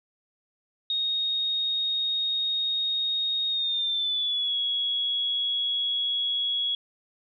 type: tone with pitch glide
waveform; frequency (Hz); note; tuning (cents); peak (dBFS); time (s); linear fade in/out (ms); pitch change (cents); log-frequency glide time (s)
sine; 3729 to 3341; A#7 to G#7; 0 to +10; -24; 0.9-6.75; 2; -190; 3.49-4.56
effects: none